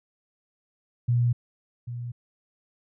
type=tone with echo; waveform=sine; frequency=120.5 Hz; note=B2; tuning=42 cents flat; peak=-19 dBFS; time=1.08-1.33 s; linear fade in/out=10 ms; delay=790 ms; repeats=1; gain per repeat=-12 dB; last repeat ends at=2.12 s; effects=none